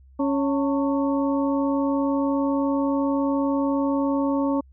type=harmonic tone with a mistuned harmonic; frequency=277.2 Hz; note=C#4; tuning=in tune; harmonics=1 / 2 / 3 / 4; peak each=-21 / -27 / -31 / -33 dBFS; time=0.19-4.61 s; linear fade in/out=10 ms; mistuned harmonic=3; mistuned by=+130 cents; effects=added 66 Hz sine -48 dBFS peak until 4.72 s